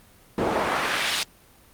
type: noise with band-pass filter sweep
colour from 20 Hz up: pink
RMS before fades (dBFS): -24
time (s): 0.38-1.23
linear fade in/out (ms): 0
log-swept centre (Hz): 440 to 4300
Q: 1
effects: pink hiss -54 dBFS RMS until 1.73 s + Opus 32 kbps